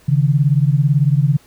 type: beating tone pair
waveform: sine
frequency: 137.5 / 155.5 Hz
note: C#3 / D#3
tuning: -14 / -1 cents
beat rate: 18 Hz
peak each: -13 / -15 dBFS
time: 0.08-1.37 s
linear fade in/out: 10 ms
effects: pink hiss -50 dBFS RMS until 1.46 s